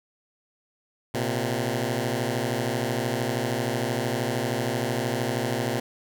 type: beating tone pair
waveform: 10% pulse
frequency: 116.54 / 129.54 Hz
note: A#2 / C3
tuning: 0 / -17 cents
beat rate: 13 Hz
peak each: -19 / -20 dBFS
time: 1.14-5.8 s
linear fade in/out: 5 ms
effects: none